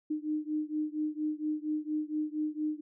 sine beating tone pair, 303.6 / 307.9 Hz, D#4 / D#4, -42 / -18 cents, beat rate 4.3 Hz, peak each -33 / -34 dBFS, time 0.1-2.81 s, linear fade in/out 10 ms, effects none

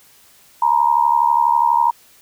sine tone with amplitude modulation, 944 Hz, A#5, 22 cents sharp, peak -8 dBFS, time 0.62-1.91 s, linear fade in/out 5 ms, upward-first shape sine, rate 72.2 Hz, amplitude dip 85%, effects white hiss -50 dBFS RMS until 2.21 s

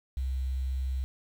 sine tone, 65.41 Hz, C2, in tune, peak -28 dBFS, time 0.17-1.04 s, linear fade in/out 0 ms, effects 9-bit

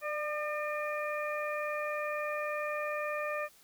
harmonic tone with a mistuned harmonic, 603 Hz, D5, 46 cents sharp, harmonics 1 / 2 / 3 / 4, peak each -35 / -38 / -40 / -41 dBFS, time 0.01-3.49 s, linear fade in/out 50 ms, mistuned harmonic 1, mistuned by -20 cents, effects white hiss -61 dBFS RMS until 3.63 s

